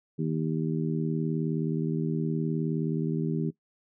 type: harmonic tone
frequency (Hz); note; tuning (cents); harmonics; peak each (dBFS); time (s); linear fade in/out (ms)
79.2; D#2; +31; 2 / 3 / 4 / 5; -28 / -32 / -34 / -36; 0.18-3.51; 20
effects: noise-tail reverb RT60 0.1 s tail -18 dB re dry